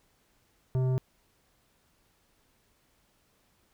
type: tone with tanh clipping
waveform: sine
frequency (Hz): 129.1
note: C3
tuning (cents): -23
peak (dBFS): -26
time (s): 0.75-0.98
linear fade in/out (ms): 0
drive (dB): 12
effects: pink hiss -69 dBFS RMS until 3.73 s